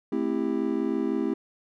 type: chord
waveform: triangle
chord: A minor seventh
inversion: none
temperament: just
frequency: 220 / 264 / 330 / 396 Hz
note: A3 / C4 / E4 / G4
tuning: 0 / +16 / +2 / +18 cents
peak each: -29 / -27 / -27 / -29 dBFS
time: 0.12-1.34 s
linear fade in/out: 5 ms
effects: none